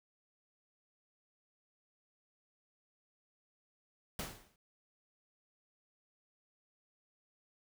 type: noise with exponential decay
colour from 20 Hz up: pink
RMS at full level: -37 dBFS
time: 4.19-4.56 s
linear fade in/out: 2 ms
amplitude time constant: 79 ms
effects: none